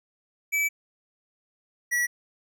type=tone pair in turn; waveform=square; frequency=2303 / 1936.6 Hz; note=D7 / B6; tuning=-34 / -34 cents; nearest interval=minor third; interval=300 cents; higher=first; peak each=-23 / -23 dBFS; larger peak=neither; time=0.52-0.69 / 1.91-2.07 s; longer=first; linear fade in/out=20 ms; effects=none